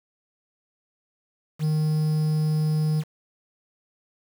triangle tone with quantisation, 154.4 Hz, D#3, 13 cents flat, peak -18 dBFS, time 1.59-3.04 s, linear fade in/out 50 ms, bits 7, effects none

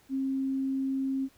sine tone, 267.9 Hz, C4, 41 cents sharp, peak -27 dBFS, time 0.09-1.29 s, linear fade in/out 50 ms, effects pink hiss -62 dBFS RMS until 1.37 s

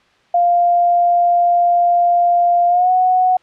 sine tone with pitch glide, 698.5 to 737.5 Hz, F5 to F#5, 0 to -6 cents, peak -10 dBFS, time 0.34-3.37 s, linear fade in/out 5 ms, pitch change +94 cents, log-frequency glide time 2.68-2.91 s, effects white hiss -54 dBFS RMS until 3.42 s + low-pass 3000 Hz 12 dB/octave

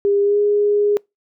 sine tone with pitch glide, 403.2 to 412.6 Hz, G4 to G#4, +49 to -11 cents, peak -13 dBFS, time 0.05-0.97 s, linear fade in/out 0 ms, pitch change +40 cents, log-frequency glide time 0.22-0.38 s, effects noise-tail reverb RT60 0.2 s tail -26 dB re dry

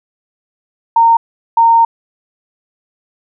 sine tone bursts at uneven times, 920 Hz, A#5, 23 cents flat, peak -5 dBFS, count 2, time 0.96-1.17 / 1.57-1.85 s, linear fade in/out 5 ms, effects none

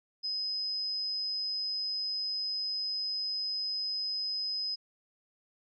sine tone, 5050 Hz, D#8, 25 cents sharp, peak -31 dBFS, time 0.23-4.76 s, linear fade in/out 20 ms, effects none

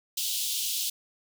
pink high-pass noise, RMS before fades -30 dBFS, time 0.17-0.9 s, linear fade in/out 5 ms, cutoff 3000 Hz, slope 48 dB/octave, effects none

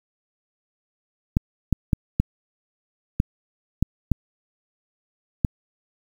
clicks, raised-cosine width 5 ms, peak -5 dBFS, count 8, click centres 1.369 / 1.727 / 1.932 / 2.2 / 3.201 / 3.826 / 4.117 / 5.448 s, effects 7-bit

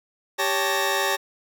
20% pulse tone cluster, 393.8 / 559 / 880 / 1863 Hz, G4 / C#5 / A5 / A#6, +8 / +14 / 0 / -2 cents, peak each -22 dBFS, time 0.38-1.17 s, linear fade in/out 20 ms, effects none

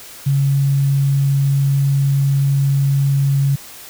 sine tone, 138.59 Hz, C#3, in tune, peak -12 dBFS, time 0.26-3.56 s, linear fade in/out 10 ms, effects white hiss -37 dBFS RMS until 3.89 s

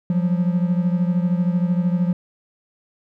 triangle beating tone pair, 174.61 / 187.61 Hz, F3 / F#3, 0 / +24 cents, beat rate 13 Hz, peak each -16 / -21 dBFS, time 0.1-2.13 s, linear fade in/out 2 ms, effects none

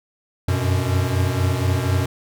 square tone cluster, 90.5 / 94.6 / 123.6 Hz, F#2 / F#2 / B2, -38 / +39 / +2 cents, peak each -23 dBFS, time 0.48-2.06 s, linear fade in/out 5 ms, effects none

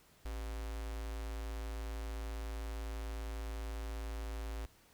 square tone with notch filter, 55 Hz, A1, in tune, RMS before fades -41 dBFS, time 0.25-4.66 s, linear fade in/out 5 ms, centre 140 Hz, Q 0.67, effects pink hiss -65 dBFS RMS until 4.93 s

